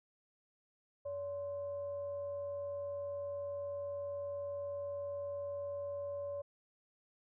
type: tone with frequency modulation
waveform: sine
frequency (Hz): 569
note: C#5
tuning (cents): +45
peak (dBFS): -38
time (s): 1.05-6.42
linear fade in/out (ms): 10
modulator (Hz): 476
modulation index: 0.26
effects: none